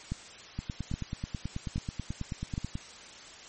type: two click trains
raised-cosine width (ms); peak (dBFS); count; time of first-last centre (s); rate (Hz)
5; -19 / -21; 4 / 21; 0.12-2.579 / 0.59-2.755; 1.22 / 9.24
effects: white hiss -48 dBFS RMS until 3.48 s + MP3 32 kbps